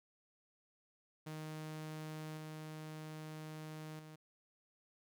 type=tone with level steps; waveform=sawtooth; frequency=155.56 Hz; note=D#3; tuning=in tune; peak=-40 / -42 / -48 dBFS; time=1.26-4.16 s; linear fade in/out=10 ms; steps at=2.37 / 3.99 s; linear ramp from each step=2 ms; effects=none